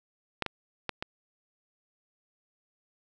clicks, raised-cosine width 0.3 ms, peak -12 / -15 / -14 / -17 dBFS, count 4, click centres 0.423 / 0.463 / 0.893 / 1.025 s, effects none

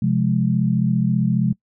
sine chord, F minor, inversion second, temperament just, 130.96 / 174.61 / 209.5 Hz, C3 / F3 / Ab3, +2 / 0 / +15 cents, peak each -20 dBFS, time 0.02-1.53 s, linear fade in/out 5 ms, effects noise-tail reverb RT60 0.1 s tail -23 dB re dry

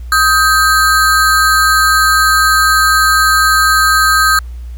square ring-modulated tone, 1418 Hz, F6, 26 cents sharp, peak -5 dBFS, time 0.12-4.39 s, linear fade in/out 2 ms, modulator 158 Hz, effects added 60 Hz sine -23 dBFS peak until 4.77 s + pink hiss -49 dBFS RMS until 4.77 s

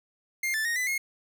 45% pulse tone with pitch steps, 2116 / 1758 / 1863 / 2003 / 2154 Hz, C7 / A6 / A#6 / B6 / C7, +19 / -2 / -2 / +24 / +50 cents, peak -26 dBFS, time 0.43-0.98 s, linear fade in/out 5 ms, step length 110 ms, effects none

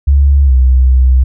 sine tone with pitch glide, 69.9 to 64.1 Hz, C#2 to C2, +15 to -35 cents, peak -4 dBFS, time 0.07-1.24 s, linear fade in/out 10 ms, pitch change -150 cents, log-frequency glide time 0.45-0.52 s, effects none

